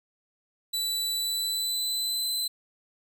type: tone with pitch glide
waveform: sawtooth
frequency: 3964 to 4038 Hz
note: B7 to B7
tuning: +6 to +38 cents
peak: -24 dBFS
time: 0.73-2.48 s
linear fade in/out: 10 ms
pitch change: +32 cents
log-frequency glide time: 1.15-2.27 s
effects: none